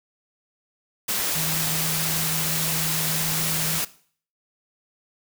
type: tone in noise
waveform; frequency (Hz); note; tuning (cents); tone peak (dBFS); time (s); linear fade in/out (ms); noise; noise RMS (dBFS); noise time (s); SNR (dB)
sine; 159.6; D#3; +44; -30; 1.35-3.79; 10; white; -25; 1.08-3.85; -8
effects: noise-tail reverb RT60 0.5 s tail -18 dB re dry